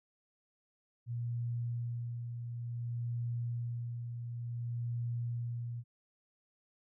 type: tone with tremolo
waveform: sine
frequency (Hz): 118.9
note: A#2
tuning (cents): +35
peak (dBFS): -33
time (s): 1.06-5.84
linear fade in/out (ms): 50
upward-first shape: sine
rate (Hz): 0.56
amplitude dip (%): 45
effects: none